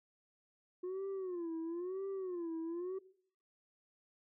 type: tone with vibrato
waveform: sine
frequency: 356.8 Hz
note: F4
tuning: 37 cents sharp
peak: -35 dBFS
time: 0.83-2.99 s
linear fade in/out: 10 ms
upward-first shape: sine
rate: 1 Hz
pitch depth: 160 cents each way
effects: noise-tail reverb RT60 0.6 s tail -20 dB re dry + tanh soft clip ceiling -37 dBFS